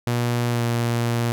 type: tone with pitch glide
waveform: sawtooth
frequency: 120 to 118.14 Hz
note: B2 to A#2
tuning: -49 to +24 cents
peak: -16 dBFS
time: 0.07-1.32 s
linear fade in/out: 0 ms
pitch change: -27 cents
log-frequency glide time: 0.48-0.64 s
effects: none